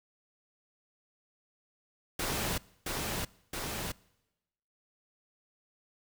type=noise with echo; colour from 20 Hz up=pink; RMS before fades=-33 dBFS; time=2.19-2.58 s; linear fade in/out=5 ms; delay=670 ms; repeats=2; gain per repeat=-2 dB; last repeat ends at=3.92 s; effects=noise-tail reverb RT60 1.0 s tail -24 dB re dry